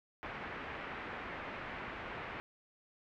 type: low-pass noise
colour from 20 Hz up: white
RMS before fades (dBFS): -44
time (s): 0.23-2.4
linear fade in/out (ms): 0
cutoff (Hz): 2200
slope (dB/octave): 24
effects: none